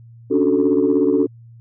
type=chord; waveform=sine; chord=D major seventh; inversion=third; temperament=equal; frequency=277.2 / 293.7 / 370 / 440 Hz; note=C#4 / D4 / F#4 / A4; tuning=0 / 0 / 0 / 0 cents; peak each=-18 dBFS; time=0.3-1.27 s; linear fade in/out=20 ms; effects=tanh soft clip ceiling -6 dBFS + added 116 Hz sine -40 dBFS peak until 1.6 s